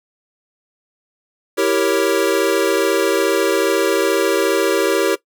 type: chord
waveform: square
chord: E diminished seventh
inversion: none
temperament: equal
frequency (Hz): 329.6 / 392 / 466.2 / 554.4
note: E4 / G4 / Bb4 / Db5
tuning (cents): 0 / 0 / 0 / 0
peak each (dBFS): -22 / -19 / -20 / -21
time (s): 1.57-5.16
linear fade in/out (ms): 20
effects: noise-tail reverb RT60 0.1 s tail -18 dB re dry